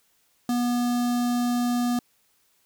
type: tone with notch filter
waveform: square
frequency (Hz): 242.6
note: B3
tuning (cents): -31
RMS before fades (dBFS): -24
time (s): 0.49-1.99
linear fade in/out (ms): 2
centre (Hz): 2300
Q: 1.2
effects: white hiss -66 dBFS RMS until 2.65 s